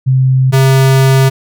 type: tone pair in turn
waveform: sine / square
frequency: 130.81 / 133.64 Hz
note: C3 / C3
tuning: 0 / +37 cents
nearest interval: unison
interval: 37 cents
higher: second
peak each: -6 dBFS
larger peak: neither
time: 0.06-0.52 / 0.52-1.3 s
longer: second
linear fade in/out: 20 ms
effects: none